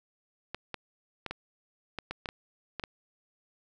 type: clicks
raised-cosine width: 0.3 ms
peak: -19 dBFS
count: 10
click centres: 0.546 / 0.743 / 1.263 / 1.31 / 1.987 / 2.11 / 2.258 / 2.289 / 2.797 / 2.838 s
effects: none